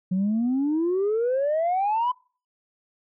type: exponential sweep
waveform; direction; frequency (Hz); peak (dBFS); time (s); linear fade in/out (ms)
sine; up; 180 to 1018; -19; 0.11-2.12; 10
effects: noise-tail reverb RT60 0.4 s tail -26 dB re dry + tanh soft clip ceiling -18 dBFS